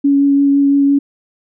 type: tone with vibrato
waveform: sine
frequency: 280.3 Hz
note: C#4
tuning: 19 cents sharp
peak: -8 dBFS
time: 0.04-0.99 s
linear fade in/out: 10 ms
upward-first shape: triangle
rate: 5.9 Hz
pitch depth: 12 cents each way
effects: none